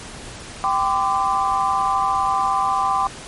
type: chord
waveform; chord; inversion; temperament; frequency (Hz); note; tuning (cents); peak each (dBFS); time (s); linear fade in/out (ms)
sine; G suspended fourth; none; equal with one note detuned; 784 / 1021.4 / 1174.7; G5 / C6 / D6; 0 / -42 / 0; -21; 0.64-3.07; 0
effects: pink hiss -36 dBFS RMS until 3.27 s + MP3 48 kbps